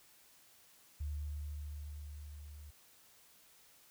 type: tone with level ramp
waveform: sine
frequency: 73.9 Hz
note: D2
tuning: 11 cents sharp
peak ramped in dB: -36 to -49 dBFS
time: 1-2.71 s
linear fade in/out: 10 ms
effects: white hiss -64 dBFS RMS until 3.9 s